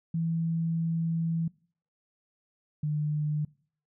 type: tone pair in turn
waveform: sine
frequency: 164.81 / 150.37 Hz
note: E3 / D3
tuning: 0 / +41 cents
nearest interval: major second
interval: 159 cents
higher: first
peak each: -26 / -26 dBFS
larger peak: neither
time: 0.14-1.48 / 2.83-3.45 s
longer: first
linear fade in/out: 5 ms
effects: noise-tail reverb RT60 0.5 s tail -23 dB re dry